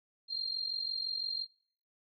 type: tone with amplitude modulation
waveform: sine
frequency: 4194 Hz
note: C8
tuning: 3 cents sharp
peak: -30 dBFS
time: 0.28-1.47 s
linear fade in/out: 50 ms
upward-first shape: sine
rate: 45.9 Hz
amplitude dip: 70%
effects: noise-tail reverb RT60 0.5 s tail -20 dB re dry

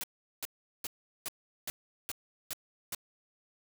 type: noise bursts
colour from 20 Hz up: white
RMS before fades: -37 dBFS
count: 8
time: 0.01-2.948 s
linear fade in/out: 0 ms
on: 26 ms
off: 390 ms
effects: none

